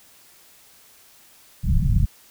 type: low-pass noise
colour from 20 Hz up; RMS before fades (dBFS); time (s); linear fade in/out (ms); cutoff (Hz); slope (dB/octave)
pink; -18; 1.63-2.06; 20; 180; 48
effects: white hiss -52 dBFS RMS until 2.3 s